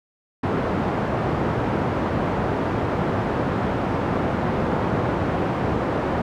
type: band-pass noise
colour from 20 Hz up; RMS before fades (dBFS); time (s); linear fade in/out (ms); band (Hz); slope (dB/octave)
pink; -23; 0.43-6.22; 5; 100 to 1100; 12
effects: none